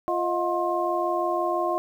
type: tone cluster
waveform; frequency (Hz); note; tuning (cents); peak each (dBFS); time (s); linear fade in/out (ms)
sine; 347.8 / 630 / 716 / 1063; F4 / D#5 / F5 / C6; -7 / +21 / +43 / +27; -28; 0.08-1.78; 0
effects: 9-bit